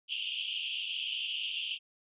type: band-pass noise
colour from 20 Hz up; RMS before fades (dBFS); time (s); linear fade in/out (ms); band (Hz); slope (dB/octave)
white; -36; 0.08-1.79; 50; 2700 to 3300; 96
effects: resampled to 8000 Hz